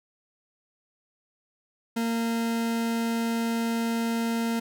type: tone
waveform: 40% pulse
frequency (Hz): 230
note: A#3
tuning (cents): -23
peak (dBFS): -24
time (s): 1.96-4.6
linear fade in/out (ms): 10
effects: none